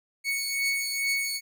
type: beating tone pair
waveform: sawtooth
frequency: 2217 / 2219.3 Hz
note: C#7 / C#7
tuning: 0 / +1 cents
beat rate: 2.3 Hz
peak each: -28 / -24 dBFS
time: 0.24-1.41 s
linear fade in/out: 50 ms
effects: none